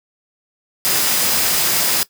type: tone in noise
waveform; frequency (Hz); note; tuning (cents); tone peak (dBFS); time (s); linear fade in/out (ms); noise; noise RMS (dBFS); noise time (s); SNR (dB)
sine; 4978; D#8; 0; -26; 0.85-2.03; 0; white; -17; 0.85-2.03; -12
effects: noise-tail reverb RT60 0.1 s tail -18 dB re dry + high-pass 100 Hz 12 dB/octave